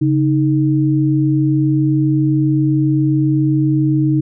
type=tone pair together; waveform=sine; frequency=138.59 / 311.1 Hz; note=C#3 / D#4; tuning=0 / 0 cents; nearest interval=octave + major second; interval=1400 cents; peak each=-14 dBFS; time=0.01-4.21 s; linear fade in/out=10 ms; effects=none